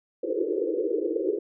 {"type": "band-pass noise", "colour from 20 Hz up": "pink", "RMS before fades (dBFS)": -27, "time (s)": [0.23, 1.39], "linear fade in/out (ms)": 5, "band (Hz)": [320, 510], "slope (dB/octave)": 96, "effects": []}